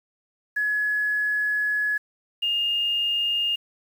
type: tone pair in turn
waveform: sine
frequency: 1693 / 2829 Hz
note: G#6 / F7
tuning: +33 / +22 cents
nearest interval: major sixth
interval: 889 cents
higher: second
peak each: -21 dBFS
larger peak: neither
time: 0.56-1.98 / 2.42-3.56 s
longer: first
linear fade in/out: 10 ms
effects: 8-bit